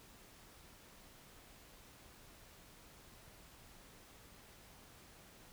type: silence
effects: pink hiss -60 dBFS RMS until 5.52 s